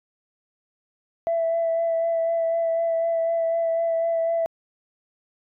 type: tone with vibrato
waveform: sine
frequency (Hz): 664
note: E5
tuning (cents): +12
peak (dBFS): -19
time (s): 1.27-4.46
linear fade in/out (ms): 0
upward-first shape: sine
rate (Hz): 4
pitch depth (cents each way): 16
effects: tanh soft clip ceiling -16 dBFS